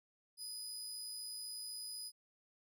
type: tone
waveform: 25% pulse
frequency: 4978 Hz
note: D#8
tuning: in tune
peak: -39 dBFS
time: 0.37-2.12 s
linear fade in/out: 50 ms
effects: none